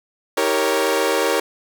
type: chord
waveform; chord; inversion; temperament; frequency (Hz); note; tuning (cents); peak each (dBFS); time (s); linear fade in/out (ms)
sawtooth; Eb dominant seventh; none; equal with one note detuned; 318.8 / 392 / 466.2 / 554.4; Eb4 / G4 / Bb4 / Db5; +42 / 0 / 0 / 0; -22 / -19 / -17 / -18; 0.37-1.4; 5
effects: none